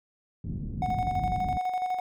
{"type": "low-pass noise", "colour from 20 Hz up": "white", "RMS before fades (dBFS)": -33, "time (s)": [0.44, 1.58], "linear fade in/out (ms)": 5, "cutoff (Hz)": 200, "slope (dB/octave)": 24}
{"type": "tone with tremolo", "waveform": "triangle", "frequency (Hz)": 736, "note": "F#5", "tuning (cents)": -9, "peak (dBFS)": -23, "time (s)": [0.82, 2], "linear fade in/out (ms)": 2, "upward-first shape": "square", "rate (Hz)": 12, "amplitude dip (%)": 45}
{"effects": []}